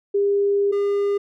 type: tone pair in turn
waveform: sine / triangle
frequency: 402.3 / 403.8 Hz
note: G4 / G#4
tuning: +45 / -49 cents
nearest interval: unison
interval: 6 cents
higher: second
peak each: -16 dBFS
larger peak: neither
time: 0.14-0.72 / 0.72-1.18 s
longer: first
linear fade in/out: 10 ms
effects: none